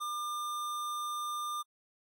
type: tone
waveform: square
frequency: 1200 Hz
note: D6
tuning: 37 cents sharp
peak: -35 dBFS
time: 0-1.63 s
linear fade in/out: 20 ms
effects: AAC 48 kbps